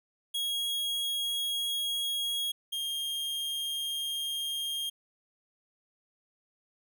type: tone pair in turn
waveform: 45% pulse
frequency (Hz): 3301 / 3224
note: G#7 / G7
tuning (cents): -11 / +48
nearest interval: unison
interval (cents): 41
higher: first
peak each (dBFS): -29 / -31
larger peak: first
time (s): 0.34-2.52 / 2.72-4.9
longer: neither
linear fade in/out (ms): 10
effects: none